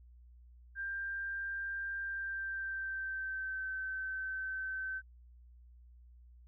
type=tone with pitch glide; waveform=sine; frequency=1588 to 1538.3 Hz; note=G6 to G6; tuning=+22 to -33 cents; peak=-36 dBFS; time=0.75-5.02 s; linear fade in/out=50 ms; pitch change=-55 cents; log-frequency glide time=1.99-3.69 s; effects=added 60 Hz sine -55 dBFS peak until 6.47 s